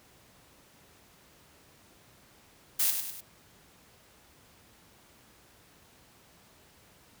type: noise with echo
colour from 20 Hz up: blue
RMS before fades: -26 dBFS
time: 2.79-2.91 s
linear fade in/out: 10 ms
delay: 100 ms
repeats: 3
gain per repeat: -6 dB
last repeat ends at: 3.21 s
effects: pink hiss -59 dBFS RMS until 7.2 s + high-pass 60 Hz 12 dB/octave